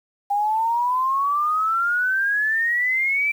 sine exponential sweep, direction up, 802 to 2349 Hz, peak -18 dBFS, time 0.3-3.32 s, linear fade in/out 10 ms, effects 8-bit

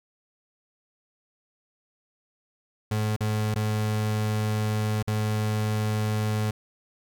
35% pulse tone with dropouts, 107.3 Hz, A2, 43 cents flat, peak -22 dBFS, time 2.91-6.51 s, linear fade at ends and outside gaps 5 ms, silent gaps 3.164-3.206 / 3.544-3.558 / 5.027-5.075 s, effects none

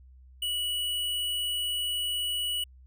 sine tone with hard clipping, 2937 Hz, F#7, 13 cents flat, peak -29 dBFS, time 0.42-2.64 s, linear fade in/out 5 ms, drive 15 dB, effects added 64 Hz sine -50 dBFS peak until 2.86 s

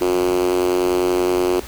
5% pulse tone with high-pass filter, 90.4 Hz, F#2, 40 cents flat, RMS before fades -18 dBFS, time 0.01-1.6 s, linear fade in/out 5 ms, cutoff 340 Hz, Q 8.1, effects added 60 Hz sine -42 dBFS peak until 1.67 s + pink hiss -36 dBFS RMS until 1.67 s

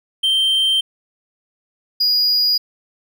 triangle tone pair in turn, 3136 / 4892 Hz, G7 / D#8, 0 / -30 cents, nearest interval minor sixth, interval 770 cents, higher second, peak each -12 dBFS, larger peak neither, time 0.23-0.81 / 2-2.58 s, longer neither, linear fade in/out 10 ms, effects none

